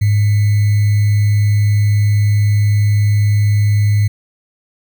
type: tone with sample-and-hold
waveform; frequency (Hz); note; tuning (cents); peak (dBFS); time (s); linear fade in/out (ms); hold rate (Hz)
sine; 103.83; G#2; 0; -9; 0.01-4.08; 10; 2100
effects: none